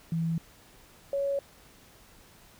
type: tone pair in turn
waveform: sine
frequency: 164.81 / 557.7 Hz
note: E3 / C#5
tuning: 0 / +10 cents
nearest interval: octave + major sixth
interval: 2110 cents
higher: second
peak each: -26 dBFS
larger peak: neither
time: 0.12-0.38 / 1.13-1.39 s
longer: neither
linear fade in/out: 2 ms
effects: pink hiss -56 dBFS RMS until 2.59 s